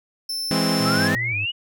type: tone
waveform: 40% pulse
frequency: 5320 Hz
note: E8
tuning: 15 cents sharp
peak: -24 dBFS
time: 0.29-1.08 s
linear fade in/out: 5 ms
type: chord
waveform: sawtooth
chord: E augmented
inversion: none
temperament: equal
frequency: 164.81 / 207.7 / 261.6 Hz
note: E3 / G#3 / B#3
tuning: 0 / 0 / 0 cents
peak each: -20 dBFS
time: 0.51-1.15 s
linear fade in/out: 0 ms
type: tone with vibrato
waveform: triangle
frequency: 110 Hz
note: A2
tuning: in tune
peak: -26 dBFS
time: 0.79-1.46 s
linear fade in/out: 20 ms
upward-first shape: square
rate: 2.8 Hz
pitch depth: 120 cents each way
type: exponential sweep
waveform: sine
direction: up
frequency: 1271 to 2960 Hz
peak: -22 dBFS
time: 0.85-1.52 s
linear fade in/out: 20 ms
effects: none